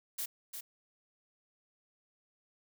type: noise with echo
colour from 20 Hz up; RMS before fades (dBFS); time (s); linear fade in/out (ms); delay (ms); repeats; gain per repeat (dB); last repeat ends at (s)
blue; -37; 0.18-0.26; 10; 350; 1; -6; 0.61
effects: none